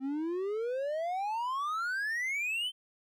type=exponential sweep; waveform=triangle; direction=up; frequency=259.5 to 3134 Hz; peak=-29 dBFS; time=0-2.72 s; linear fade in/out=50 ms; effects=none